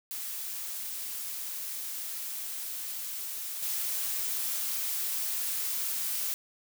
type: noise with level steps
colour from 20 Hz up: blue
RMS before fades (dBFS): -37 / -32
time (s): 0.11-6.34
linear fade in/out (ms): 0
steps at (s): 3.62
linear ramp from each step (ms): 10
effects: none